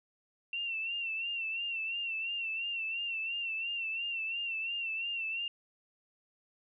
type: tone with vibrato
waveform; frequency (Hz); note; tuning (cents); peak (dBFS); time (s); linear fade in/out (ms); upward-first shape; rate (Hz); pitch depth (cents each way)
sine; 2718; F7; -48; -33; 0.53-5.48; 2; sine; 2.9; 61
effects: none